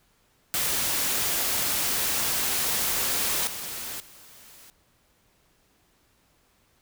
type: noise with level steps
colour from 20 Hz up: white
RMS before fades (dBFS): -26 / -35 / -50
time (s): 0.54-4.7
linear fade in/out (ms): 0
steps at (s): 3.47 / 4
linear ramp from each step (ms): 2
effects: pink hiss -65 dBFS RMS until 6.81 s